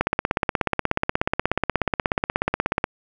click train, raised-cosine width 0.5 ms, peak -4 dBFS, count 48, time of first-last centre 0.01-2.841 s, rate 16.6 Hz, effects none

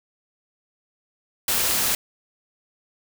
white noise, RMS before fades -22 dBFS, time 1.48-1.95 s, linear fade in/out 2 ms, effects none

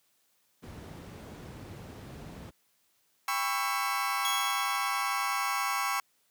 brown noise, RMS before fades -39 dBFS, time 0.62-2.51 s, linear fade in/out 20 ms
30% pulse chord, C# half-diminished seventh, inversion second, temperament just, 798.3 / 997.9 / 1108.7 / 1330.5 Hz, G5 / B5 / C#6 / E6, +31 / +18 / 0 / +16 cents, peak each -33 / -33 / -29 / -33 dBFS, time 3.28-6 s, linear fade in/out 2 ms
sawtooth tone with exponential decay, 3318 Hz, G#7, 2 cents flat, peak -26 dBFS, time 4.25-5.86 s, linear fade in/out 0 ms, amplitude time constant 350 ms
effects white hiss -71 dBFS RMS until 6.3 s + high-pass 100 Hz 12 dB/octave

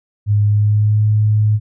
sine tone with pitch glide, 103.83 to 106.63 Hz, G#2 to G#2, 0 to +46 cents, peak -10 dBFS, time 0.26-1.6 s, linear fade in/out 50 ms, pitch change +46 cents, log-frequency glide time 0.44-1.04 s, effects none

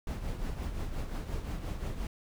brown noise with tremolo, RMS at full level -33 dBFS, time 0.07-2.07 s, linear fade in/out 2 ms, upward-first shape triangle, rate 5.7 Hz, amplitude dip 60%, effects none

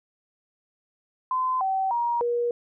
sine tone with pitch steps, 1026 / 767 / 947 / 477.9 Hz, C6 / G5 / A#5 / A#4, -34 / -38 / +27 / +43 cents, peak -22 dBFS, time 1.31-2.51 s, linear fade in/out 2 ms, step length 300 ms, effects none

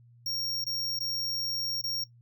square tone with dropouts, 5560 Hz, F8, 9 cents flat, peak -30 dBFS, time 0.26-2.04 s, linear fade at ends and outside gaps 5 ms, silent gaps 0.643-0.665 / 0.991-1.004 / 1.815-1.838 s, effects noise-tail reverb RT60 0.1 s tail -18 dB re dry + added 119 Hz sine -54 dBFS peak until 2.21 s

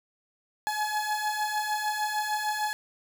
30% pulse beating tone pair, 844 / 850.6 Hz, G#5 / G#5, +28 / +41 cents, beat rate 6.6 Hz, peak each -30 / -26 dBFS, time 0.67-2.73 s, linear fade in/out 0 ms, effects none

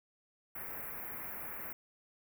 white band-stop noise, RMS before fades -43 dBFS, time 0.55-1.73 s, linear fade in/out 5 ms, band 2300 to 12000 Hz, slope 48 dB/octave, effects none

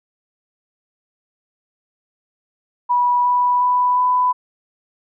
sine tone with pitch steps, 977 / 983.8 / 990.6 / 997.5 Hz, B5 / B5 / B5 / B5, -19 / -7 / +5 / +17 cents, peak -13 dBFS, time 2.89-4.33 s, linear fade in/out 20 ms, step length 360 ms, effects none

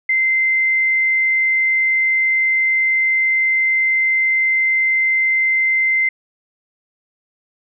sine tone, 2077 Hz, C7, 13 cents flat, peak -13 dBFS, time 0.09-6.09 s, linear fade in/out 5 ms, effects none

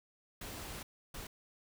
pink noise bursts at uneven times, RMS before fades -45 dBFS, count 2, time 0.41-0.83 / 1.14-1.27 s, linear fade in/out 5 ms, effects none

